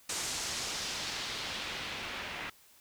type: noise with low-pass filter sweep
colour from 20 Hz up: white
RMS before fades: -38 dBFS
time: 0.09-2.5 s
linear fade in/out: 5 ms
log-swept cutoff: 7800 to 2300 Hz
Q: 1.3
effects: white hiss -61 dBFS RMS until 2.8 s